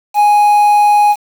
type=tone with quantisation; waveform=triangle; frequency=830 Hz; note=G#5; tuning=1 cent flat; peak=-4 dBFS; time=0.14-1.16 s; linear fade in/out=50 ms; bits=5; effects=none